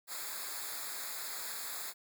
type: noise with comb filter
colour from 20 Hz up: white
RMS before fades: -41 dBFS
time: 0.07-1.94 s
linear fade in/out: 50 ms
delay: 0.34 ms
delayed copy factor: -0.95
effects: none